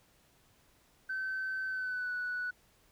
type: tone with pitch glide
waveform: sine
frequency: 1536 to 1477.7 Hz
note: G6 to F#6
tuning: -36 to -3 cents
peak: -32 dBFS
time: 1.09-2.51 s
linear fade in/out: 10 ms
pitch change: -67 cents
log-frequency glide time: 1.67-2.13 s
effects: tanh soft clip ceiling -30 dBFS + pink hiss -67 dBFS RMS until 2.91 s